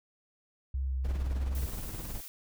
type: tone with vibrato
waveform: sine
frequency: 65.9 Hz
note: C2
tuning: 13 cents sharp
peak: -29 dBFS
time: 0.74-1.66 s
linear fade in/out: 5 ms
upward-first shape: sine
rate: 3 Hz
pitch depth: 23 cents each way
type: noise with tremolo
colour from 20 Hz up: brown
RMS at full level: -36 dBFS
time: 1.04-2.21 s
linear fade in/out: 10 ms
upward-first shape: triangle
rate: 19 Hz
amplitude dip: 65%
type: noise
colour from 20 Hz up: blue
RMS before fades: -45 dBFS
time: 1.55-2.28 s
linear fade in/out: 0 ms
effects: none